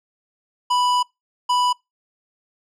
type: tone bursts at uneven times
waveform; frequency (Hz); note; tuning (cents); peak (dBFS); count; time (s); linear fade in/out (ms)
square; 987.8; B5; 0; -17; 2; 0.7-1.03 / 1.49-1.73; 10
effects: noise-tail reverb RT60 0.2 s tail -25 dB re dry + low-pass 7000 Hz 12 dB/octave